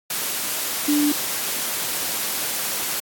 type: tone in noise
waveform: sine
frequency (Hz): 293.7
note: D4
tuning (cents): 0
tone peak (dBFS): -16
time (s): 0.88-1.12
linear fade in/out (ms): 5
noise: white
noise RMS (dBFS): -25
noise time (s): 0.1-3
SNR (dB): +6
effects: high-pass 150 Hz 12 dB/octave + AAC 64 kbps